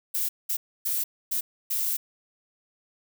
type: noise bursts at uneven times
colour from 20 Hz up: violet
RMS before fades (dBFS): -27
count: 5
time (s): 0.14-0.29 / 0.49-0.57 / 0.85-1.04 / 1.31-1.41 / 1.7-1.97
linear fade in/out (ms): 10
effects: none